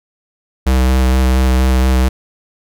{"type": "tone with vibrato", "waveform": "square", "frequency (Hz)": 64.4, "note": "C2", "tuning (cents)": -27, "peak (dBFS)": -10, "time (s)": [0.66, 2.09], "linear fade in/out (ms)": 10, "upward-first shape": "square", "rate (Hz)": 4.3, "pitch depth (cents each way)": 12, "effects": []}